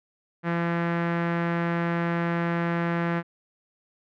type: tone with low-pass filter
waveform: sawtooth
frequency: 170 Hz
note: F3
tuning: 46 cents flat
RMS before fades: -26 dBFS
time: 0.43-3.23 s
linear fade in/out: 50 ms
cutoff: 1800 Hz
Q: 2.1
effects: none